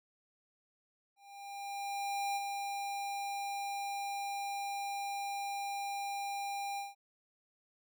square tone with ADSR envelope, 800 Hz, G5, 35 cents sharp, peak -33 dBFS, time 1.16-6.95 s, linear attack 1200 ms, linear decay 32 ms, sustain -4 dB, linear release 170 ms, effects none

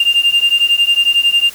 sine beating tone pair, 2794 / 2805 Hz, F7 / F7, 0 / +7 cents, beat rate 11 Hz, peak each -11 dBFS, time 0-1.5 s, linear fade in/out 5 ms, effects tanh soft clip ceiling -5 dBFS + white hiss -35 dBFS RMS until 1.54 s

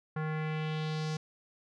square tone with low-pass filter sweep, 155.56 Hz, D#3, in tune, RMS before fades -34 dBFS, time 0.16-1.17 s, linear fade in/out 5 ms, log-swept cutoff 1500 to 5900 Hz, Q 2.1, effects none

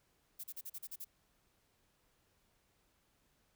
violet noise bursts, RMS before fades -45 dBFS, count 8, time 0.39-1.047 s, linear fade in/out 10 ms, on 48 ms, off 39 ms, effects pink hiss -75 dBFS RMS until 3.55 s

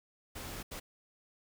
pink noise bursts at uneven times, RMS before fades -43 dBFS, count 2, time 0.35-0.63 / 0.71-0.8 s, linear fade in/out 10 ms, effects none

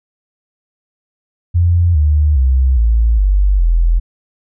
sine tone with pitch steps, 86.6 / 74.96 / 64.88 / 56.15 / 48.6 / 42.07 Hz, F2 / D2 / C2 / A1 / G1 / E1, -14 / +36 / -14 / +36 / -14 / +36 cents, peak -8 dBFS, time 1.54-4 s, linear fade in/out 20 ms, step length 410 ms, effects none

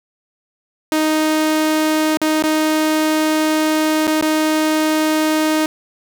sawtooth tone with dropouts, 311.1 Hz, D#4, in tune, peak -10 dBFS, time 0.92-5.66 s, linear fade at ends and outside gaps 1 ms, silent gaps 2.172-2.216 / 2.424-2.438 / 4.071-4.077 / 4.212-4.224 s, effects none

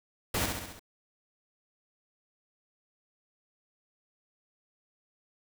pink noise with echo, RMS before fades -30 dBFS, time 0.34-0.46 s, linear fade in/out 5 ms, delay 67 ms, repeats 5, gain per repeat -4 dB, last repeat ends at 0.795 s, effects none

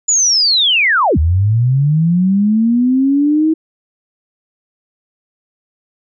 sine linear two-way sweep, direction down then up, 7040 to 73.8 to 321.8 Hz, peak -9 dBFS, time 0.08-3.54 s, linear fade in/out 10 ms, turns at 1.18 s, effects none

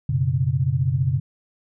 sine chord, F# suspended fourth, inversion none, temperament equal with one note detuned, 92.18 / 123.47 / 138.59 Hz, F#2 / B2 / C#3, -6 / 0 / 0 cents, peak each -26 / -22 / -21 dBFS, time 0.09-1.2 s, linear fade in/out 5 ms, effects none

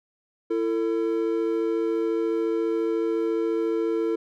triangle tone pair together, 334.6 / 448.8 Hz, E4 / A4, +26 / +34 cents, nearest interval perfect fourth, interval 508 cents, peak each -23 dBFS, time 0.5-4.16 s, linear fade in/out 10 ms, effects none

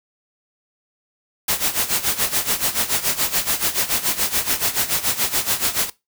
white noise with tremolo, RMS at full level -18 dBFS, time 1.48-5.9 s, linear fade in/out 5 ms, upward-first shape sine, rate 7 Hz, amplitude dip 80%, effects noise-tail reverb RT60 0.2 s tail -18 dB re dry

